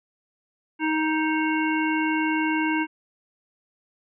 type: harmonic tone with a mistuned harmonic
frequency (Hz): 313.3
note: D#4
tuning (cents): +12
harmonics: 1 / 3 / 5 / 7 / 9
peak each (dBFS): -23 / -28 / -30 / -31 / -33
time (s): 0.79-2.87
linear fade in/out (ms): 50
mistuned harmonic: 9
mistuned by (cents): -35
effects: none